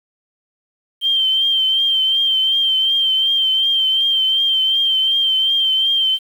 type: tone with vibrato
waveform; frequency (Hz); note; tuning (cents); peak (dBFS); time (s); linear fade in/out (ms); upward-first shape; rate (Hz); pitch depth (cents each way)
sine; 3138; G7; +1; -13; 1.01-6.19; 50; triangle; 2.7; 43
effects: 7-bit